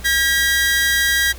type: tone pair together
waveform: sawtooth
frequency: 1617.5 / 1926 Hz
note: G#6 / B6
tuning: -46 / -44 cents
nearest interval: minor third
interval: 302 cents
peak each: -14 dBFS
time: 0.04-1.33 s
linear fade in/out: 20 ms
effects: added 60 Hz sine -32 dBFS peak until 1.38 s + pink hiss -39 dBFS RMS until 1.38 s